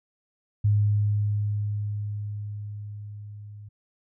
sine tone with level ramp, 103.83 Hz, G#2, in tune, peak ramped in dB -17 to -40 dBFS, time 0.64-3.69 s, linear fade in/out 10 ms, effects none

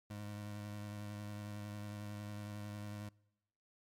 25% pulse tone with vibrato, 103.83 Hz, G#2, in tune, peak -40 dBFS, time 0.1-3.09 s, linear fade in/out 5 ms, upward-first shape sine, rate 11 Hz, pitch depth 19 cents each way, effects noise-tail reverb RT60 1.0 s tail -26 dB re dry + MP3 96 kbps

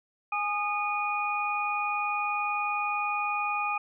sine tone cluster, 829 / 1230 / 2460 Hz, G#5 / D#6 / D#7, -3 / -20 / -20 cents, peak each -31 dBFS, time 0.32-3.78 s, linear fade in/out 5 ms, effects none

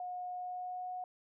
sine tone with pitch glide, 723 to 731 Hz, F#5 to F#5, -40 to -21 cents, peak -38 dBFS, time 0-1.04 s, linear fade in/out 2 ms, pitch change +19 cents, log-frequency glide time 0.3-0.92 s, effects none

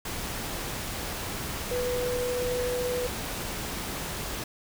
sine tone in noise, 494.1 Hz, B4, 1 cent sharp, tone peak -27 dBFS, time 1.71-3.07 s, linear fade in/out 5 ms, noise pink, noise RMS -34 dBFS, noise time 0.05-4.44 s, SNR +4 dB, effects none

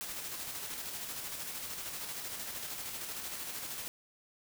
white noise with tremolo, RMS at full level -40 dBFS, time 0.01-3.88 s, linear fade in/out 0 ms, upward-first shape square, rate 13 Hz, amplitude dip 30%, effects none

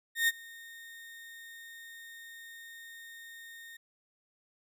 35% pulse tone with ADSR envelope, 1841 Hz, A#6, 22 cents flat, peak -21 dBFS, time 0.15-3.77 s, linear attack 130 ms, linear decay 33 ms, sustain -24 dB, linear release 7 ms, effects none

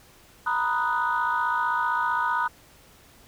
sine chord, B major seventh, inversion third, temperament equal, 932.3 / 987.8 / 1244.5 / 1480 Hz, A#5 / B5 / D#6 / F#6, 0 / 0 / 0 / 0 cents, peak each -27 dBFS, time 0.46-2.48 s, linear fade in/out 10 ms, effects tanh soft clip ceiling -15 dBFS + pink hiss -54 dBFS RMS until 3.27 s

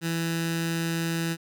15% pulse tone with notch filter, 165.8 Hz, E3, 10 cents sharp, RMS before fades -28 dBFS, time 0.01-1.37 s, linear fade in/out 50 ms, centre 600 Hz, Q 0.67, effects none

